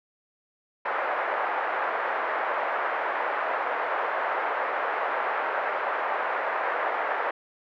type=band-pass noise; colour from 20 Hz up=pink; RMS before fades=-28 dBFS; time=0.85-7.31 s; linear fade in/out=5 ms; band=550 to 1800 Hz; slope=24 dB/octave; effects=none